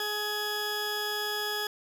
20% pulse tone pair together, 419.5 / 1678 Hz, G#4 / G#6, +17 / +17 cents, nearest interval 2 octaves, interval 2400 cents, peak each -29 / -27 dBFS, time 0-1.67 s, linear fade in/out 2 ms, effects none

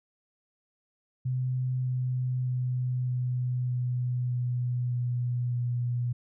sine tone with pitch steps, 127.7 / 126.82 / 125.94 / 125.07 / 124.21 / 123.35 / 122.5 / 121.65 Hz, C3 / B2 / B2 / B2 / B2 / B2 / B2 / B2, -42 / +46 / +34 / +22 / +10 / -2 / -14 / -26 cents, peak -26 dBFS, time 1.25-6.13 s, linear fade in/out 10 ms, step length 610 ms, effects none

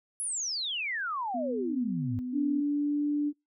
sine exponential sweep, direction down, 10880 to 100.1 Hz, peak -30 dBFS, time 0.2-2.19 s, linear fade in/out 0 ms
sine tone, 250.6 Hz, B3, 25 cents sharp, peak -32 dBFS, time 1.34-2.61 s, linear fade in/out 10 ms
sine tone with pitch glide, 289.7 to 293.2 Hz, D4 to D4, -24 to -3 cents, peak -25 dBFS, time 2.32-3.33 s, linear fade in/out 50 ms, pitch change +21 cents, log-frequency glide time 2.66-3.07 s
effects noise-tail reverb RT60 0.2 s tail -26 dB re dry

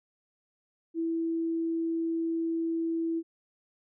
sine tone, 329.6 Hz, E4, in tune, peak -27 dBFS, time 0.94-3.23 s, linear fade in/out 50 ms, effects none

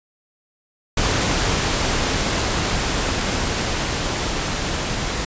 pink noise with level ramp, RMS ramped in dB -19 to -24 dBFS, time 0.97-5.25 s, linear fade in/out 5 ms, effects resampled to 16000 Hz

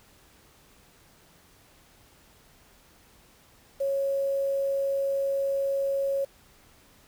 sine tone with quantisation, 550 Hz, C#5, 14 cents flat, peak -24 dBFS, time 3.8-6.25 s, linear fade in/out 10 ms, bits 8, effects pink hiss -58 dBFS RMS until 7.07 s

